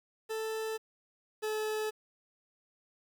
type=tone pair in turn; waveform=40% pulse; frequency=440.7 / 430.9 Hz; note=A4 / A4; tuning=+3 / -36 cents; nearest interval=unison; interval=39 cents; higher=first; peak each=-33 / -31 dBFS; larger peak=second; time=0.29-0.78 / 1.42-1.91 s; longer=neither; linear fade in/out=20 ms; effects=10-bit